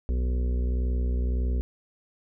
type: harmonic tone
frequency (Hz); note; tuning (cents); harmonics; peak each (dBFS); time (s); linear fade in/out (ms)
61.74; B1; 0; 1 / 2 / 3 / 4 / 6 / 7 / 8 / 9; -23 / -41 / -42 / -38 / -43 / -44 / -49 / -54; 0.09-1.61; 0
effects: none